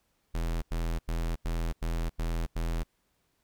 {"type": "tone bursts", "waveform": "square", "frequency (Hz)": 41.59, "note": "E1", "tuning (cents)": 16, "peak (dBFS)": -29, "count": 7, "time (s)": [0.34, 2.834], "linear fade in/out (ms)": 10, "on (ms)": 280, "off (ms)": 89, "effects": ["pink hiss -74 dBFS RMS until 3.43 s"]}